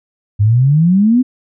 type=exponential sweep; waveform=sine; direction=up; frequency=99.2 to 261.6 Hz; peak=-7 dBFS; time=0.39-1.23 s; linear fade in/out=20 ms; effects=none